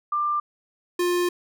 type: tone pair in turn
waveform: sine / square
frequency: 1189 / 353.5 Hz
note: D6 / F4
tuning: +21 / +21 cents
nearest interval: octave + major sixth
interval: 2100 cents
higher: first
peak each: -21 dBFS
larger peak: neither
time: 0.12-0.4 / 0.99-1.29 s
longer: second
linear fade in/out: 5 ms
effects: none